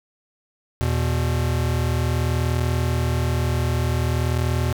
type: tone pair together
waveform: square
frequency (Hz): 81.2 / 121.66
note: E2 / B2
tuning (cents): -26 / -26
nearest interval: perfect fifth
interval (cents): 700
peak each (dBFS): -23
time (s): 0.81-4.73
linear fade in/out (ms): 0
effects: 9-bit